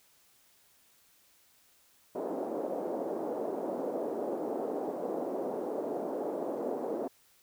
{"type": "band-pass noise", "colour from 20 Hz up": "white", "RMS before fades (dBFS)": -35, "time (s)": [2.15, 7.08], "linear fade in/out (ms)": 5, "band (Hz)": [270, 620], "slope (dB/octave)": 24, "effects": ["white hiss -65 dBFS RMS until 7.42 s"]}